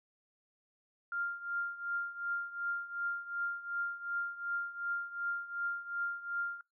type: tone with tremolo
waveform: sine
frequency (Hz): 1396.9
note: F6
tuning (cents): 0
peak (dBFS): -31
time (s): 1.12-6.61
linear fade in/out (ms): 2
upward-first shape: triangle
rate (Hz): 2.7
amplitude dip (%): 85
effects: noise-tail reverb RT60 0.2 s tail -25 dB re dry